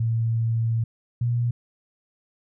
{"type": "tone pair in turn", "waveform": "sine", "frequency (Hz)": [114.2, 119.64], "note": ["A#2", "A#2"], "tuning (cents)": [-35, 45], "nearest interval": "minor second", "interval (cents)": 80, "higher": "second", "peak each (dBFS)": -20, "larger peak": "neither", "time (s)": [[0, 0.84], [1.21, 1.51]], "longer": "first", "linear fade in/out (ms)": 5, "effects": []}